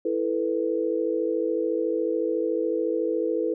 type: chord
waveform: sine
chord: E suspended fourth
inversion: none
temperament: equal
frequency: 329.6 / 440 / 493.9 Hz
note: E4 / A4 / B4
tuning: 0 / 0 / 0 cents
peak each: -27 dBFS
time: 0.05-3.54 s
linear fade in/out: 5 ms
effects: none